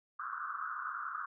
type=band-pass noise; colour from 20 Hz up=pink; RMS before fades=-40 dBFS; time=0.19-1.26 s; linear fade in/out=10 ms; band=1100 to 1500 Hz; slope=96 dB/octave; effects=none